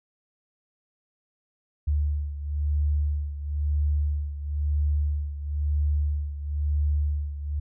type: beating tone pair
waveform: sine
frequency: 73.42 / 74.42 Hz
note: D2 / D2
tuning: 0 / +24 cents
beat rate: 1 Hz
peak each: -24 / -29 dBFS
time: 1.87-7.6 s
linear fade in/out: 10 ms
effects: none